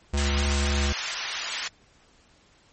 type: tone with vibrato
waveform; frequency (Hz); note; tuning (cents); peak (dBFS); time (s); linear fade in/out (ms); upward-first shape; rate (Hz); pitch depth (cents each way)
square; 70.8; C#2; +37; -23; 0.13-0.93; 10; triangle; 3.9; 13
type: high-pass noise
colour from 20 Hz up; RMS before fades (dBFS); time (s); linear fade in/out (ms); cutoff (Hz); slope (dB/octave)
pink; -30; 0.17-1.68; 5; 1400; 12
effects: pink hiss -59 dBFS RMS until 2.72 s + MP3 32 kbps